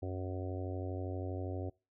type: harmonic tone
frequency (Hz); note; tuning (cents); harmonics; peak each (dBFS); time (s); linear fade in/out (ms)
92.5; F#2; 0; 1 / 3 / 4 / 5 / 6 / 7 / 8; -38 / -44 / -44 / -48 / -48 / -50 / -51; 0.02-1.7; 10
effects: noise-tail reverb RT60 0.3 s tail -24 dB re dry